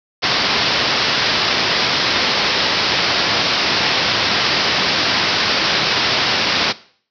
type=low-pass noise; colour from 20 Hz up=white; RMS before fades=-17 dBFS; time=0.22-6.73 s; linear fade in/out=20 ms; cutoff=5400 Hz; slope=96 dB/octave; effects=noise-tail reverb RT60 0.5 s tail -18 dB re dry + high-pass 100 Hz 12 dB/octave